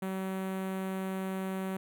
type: tone with notch filter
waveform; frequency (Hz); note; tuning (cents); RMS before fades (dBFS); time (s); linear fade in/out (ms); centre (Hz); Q
sawtooth; 190; F#3; +46; -35; 0.02-1.77; 5; 5100; 0.57
effects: none